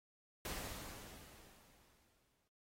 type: noise with exponential decay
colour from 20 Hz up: pink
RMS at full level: -43 dBFS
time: 0.45-2.48 s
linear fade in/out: 2 ms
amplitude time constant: 440 ms
effects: noise-tail reverb RT60 0.3 s tail -23 dB re dry + AAC 48 kbps